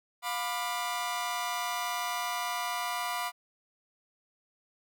sawtooth chord, B diminished, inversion second, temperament just, 711.2 / 987.8 / 1185.3 Hz, F5 / B5 / D6, +31 / 0 / +16 cents, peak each -32 / -31 / -33 dBFS, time 0.22-3.32 s, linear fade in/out 50 ms, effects none

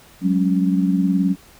sine chord, F# suspended second, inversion none, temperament equal with one note detuned, 185 / 204 / 277.2 Hz, F#3 / G#3 / C#4, 0 / -31 / 0 cents, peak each -17 / -23 / -20 dBFS, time 0.21-1.36 s, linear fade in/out 50 ms, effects pink hiss -48 dBFS RMS until 1.59 s

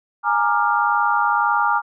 sine chord, Bb dominant seventh, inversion third, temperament equal with one note detuned, 830.6 / 932.3 / 1188.3 / 1396.9 Hz, Ab5 / Bb5 / D6 / F6, 0 / 0 / +20 / 0 cents, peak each -21 dBFS, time 0.23-1.82 s, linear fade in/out 50 ms, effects none

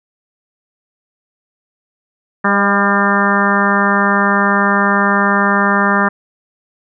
harmonic tone with a mistuned harmonic, 200 Hz, G3, 35 cents sharp, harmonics 1 / 2 / 3 / 4 / 5 / 6 / 7 / 8 / 9, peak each -16 / -22 / -22 / -22 / -19 / -17 / -20 / -19 / -19 dBFS, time 2.44-6.09 s, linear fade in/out 10 ms, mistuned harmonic 3, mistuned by +25 cents, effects none

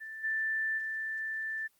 sine tone with level steps, 1768 Hz, A6, 8 cents sharp, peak -40 / -29 / -33 dBFS, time 0-1.68 s, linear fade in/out 20 ms, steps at 0.23 / 0.77 s, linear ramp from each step 20 ms, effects white hiss -70 dBFS RMS until 1.79 s + Opus 32 kbps

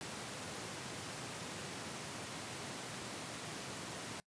pink high-pass noise, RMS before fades -45 dBFS, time 0.01-4.2 s, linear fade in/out 0 ms, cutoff 110 Hz, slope 24 dB/octave, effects noise-tail reverb RT60 0.1 s tail -23 dB re dry + resampled to 22050 Hz

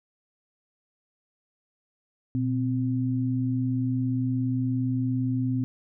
sine tone pair together, 121.22 / 258.5 Hz, B2 / C4, -32 / -21 cents, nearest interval octave + minor second, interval 1311 cents, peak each -26 dBFS, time 2.35-5.64 s, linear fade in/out 0 ms, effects none

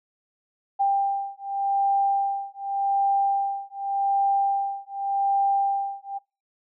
sine beating tone pair, 792 / 792.86 Hz, G5 / G5, +18 / +19 cents, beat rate 0.86 Hz, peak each -24 dBFS, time 0.79-6.19 s, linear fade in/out 20 ms, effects noise-tail reverb RT60 0.3 s tail -26 dB re dry

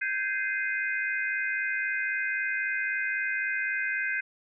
sine chord, Ab major seventh, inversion third, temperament just, 1557.4 / 1661.2 / 2077 / 2492 Hz, G6 / Ab6 / C7 / Eb7, -12 / 0 / -13 / +2 cents, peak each -30 / -36 / -32 / -35 dBFS, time 0.01-4.21 s, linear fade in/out 10 ms, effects none

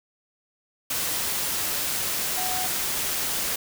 sine tone in noise, 738 Hz, F#5, 5 cents flat, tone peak -31 dBFS, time 2.37-2.67 s, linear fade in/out 5 ms, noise white, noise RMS -27 dBFS, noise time 0.9-3.56 s, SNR -7 dB, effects none

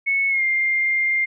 sine tone with pitch glide, 2203 to 2108 Hz, C#7 to C7, -11 to +12 cents, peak -17 dBFS, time 0.06-1.26 s, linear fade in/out 20 ms, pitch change -77 cents, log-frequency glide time 0.29-0.43 s, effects none

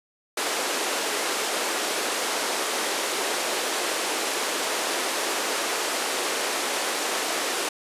pink band-pass noise, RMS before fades -27 dBFS, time 0.37-7.69 s, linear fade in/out 5 ms, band 340 to 11000 Hz, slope 24 dB/octave, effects resampled to 32000 Hz

